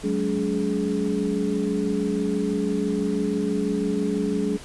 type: tone cluster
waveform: sine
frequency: 186.3 / 212.4 / 283.9 / 420.7 Hz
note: F#3 / G#3 / C#4 / G#4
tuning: +12 / +39 / +41 / +22 cents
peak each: -27 dBFS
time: 0.03-4.58 s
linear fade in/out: 20 ms
effects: pink hiss -42 dBFS RMS until 4.64 s + resampled to 24000 Hz